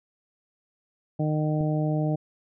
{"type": "harmonic tone", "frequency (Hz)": 153.2, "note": "D#3", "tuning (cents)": -27, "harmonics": [1, 2, 3, 4, 5], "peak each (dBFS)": [-24, -29, -36, -32, -37], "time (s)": [1.19, 2.16], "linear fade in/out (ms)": 10}
{"type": "click", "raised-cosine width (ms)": 3, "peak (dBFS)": -24, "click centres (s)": 1.609}
{"effects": []}